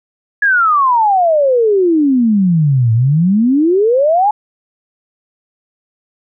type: exponential two-way sweep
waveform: sine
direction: down then up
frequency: 1701 to 110 to 866 Hz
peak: -8 dBFS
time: 0.42-4.31 s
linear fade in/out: 5 ms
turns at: 2.93 s
effects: none